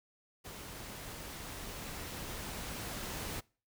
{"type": "noise with level ramp", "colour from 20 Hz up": "pink", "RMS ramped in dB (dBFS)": [-47, -40], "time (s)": [0.44, 3.41], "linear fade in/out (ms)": 20, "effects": ["noise-tail reverb RT60 0.4 s tail -25 dB re dry"]}